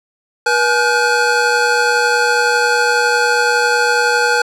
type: tone cluster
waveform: square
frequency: 482.3 / 844 / 1435 / 1545 Hz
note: B4 / G#5 / F6 / G6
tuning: -41 / +28 / +47 / -26 cents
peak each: -18 dBFS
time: 0.46-4.42 s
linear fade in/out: 5 ms
effects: low-pass 8000 Hz 12 dB/octave